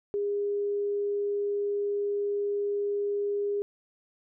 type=tone; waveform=sine; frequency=407.2 Hz; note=G#4; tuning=34 cents flat; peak=-26 dBFS; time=0.14-3.62 s; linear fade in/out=0 ms; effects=none